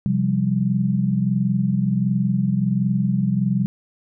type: chord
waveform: sine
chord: C suspended fourth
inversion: none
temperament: equal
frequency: 130.81 / 174.61 / 196 Hz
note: C3 / F3 / G3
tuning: 0 / 0 / 0 cents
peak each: -22 / -23 / -20 dBFS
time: 0.06-3.66 s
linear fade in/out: 0 ms
effects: none